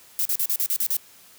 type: noise bursts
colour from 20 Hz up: violet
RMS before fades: -23 dBFS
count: 8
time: 0.19-0.967 s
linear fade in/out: 0 ms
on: 63 ms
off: 39 ms
effects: white hiss -51 dBFS RMS until 1.38 s + high-pass 60 Hz 12 dB/octave